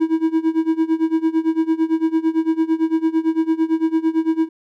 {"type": "tone with tremolo", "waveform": "triangle", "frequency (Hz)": 322.5, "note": "E4", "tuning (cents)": -38, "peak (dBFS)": -10, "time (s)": [0, 4.49], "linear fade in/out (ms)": 20, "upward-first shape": "sine", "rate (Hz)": 8.9, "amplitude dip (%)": 90, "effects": []}